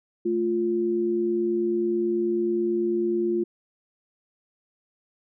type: tone pair together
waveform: sine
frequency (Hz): 220 / 349.2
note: A3 / F4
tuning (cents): 0 / 0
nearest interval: minor sixth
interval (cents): 800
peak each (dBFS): -29 / -22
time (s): 0.25-3.44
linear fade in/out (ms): 10
effects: none